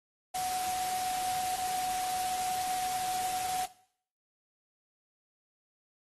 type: tone in noise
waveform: sine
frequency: 740 Hz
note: F#5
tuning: in tune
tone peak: -31 dBFS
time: 0.34-3.66 s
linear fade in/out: 10 ms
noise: white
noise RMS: -38 dBFS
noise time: 0.34-3.66 s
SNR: +4 dB
effects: noise-tail reverb RT60 0.6 s tail -17 dB re dry + AAC 32 kbps